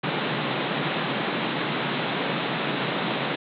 pink band-pass noise, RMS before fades -27 dBFS, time 0.03-3.36 s, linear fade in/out 10 ms, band 130 to 3900 Hz, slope 96 dB/octave, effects none

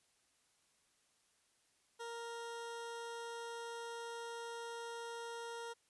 20% pulse tone, 466.2 Hz, A#4, in tune, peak -39 dBFS, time 1.99-5.74 s, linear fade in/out 20 ms, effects white hiss -75 dBFS RMS until 5.89 s + resampled to 24000 Hz

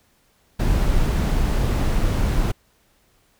brown noise, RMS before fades -19 dBFS, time 0.59-2.52 s, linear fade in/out 10 ms, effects pink hiss -61 dBFS RMS until 3.39 s

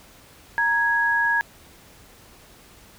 sine tone pair together, 932.3 / 1661.2 Hz, A#5 / G#6, 0 / 0 cents, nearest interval minor seventh, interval 1000 cents, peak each -24 / -19 dBFS, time 0.58-1.41 s, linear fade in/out 0 ms, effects pink hiss -50 dBFS RMS until 2.98 s

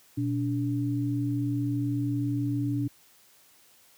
sine tone pair together, 121.3 / 288.5 Hz, B2 / D4, -31 / -31 cents, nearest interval octave + minor third, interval 1500 cents, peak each -28 dBFS, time 0.17-2.88 s, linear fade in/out 10 ms, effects white hiss -59 dBFS RMS until 3.97 s + high-pass 60 Hz 12 dB/octave

